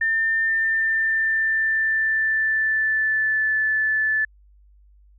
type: tone with pitch glide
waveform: sine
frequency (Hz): 1800 to 1744.7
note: A6 to A6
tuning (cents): +39 to -15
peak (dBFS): -18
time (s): 0.01-4.25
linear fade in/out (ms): 5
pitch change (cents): -54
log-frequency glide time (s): 0.38-3.55
effects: added 50 Hz sine -50 dBFS peak until 5.18 s